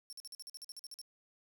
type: tone bursts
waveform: 25% pulse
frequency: 5440 Hz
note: F8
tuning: 46 cents flat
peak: -40 dBFS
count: 13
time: 0.1-1.015 s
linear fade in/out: 0 ms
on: 27 ms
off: 47 ms
effects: none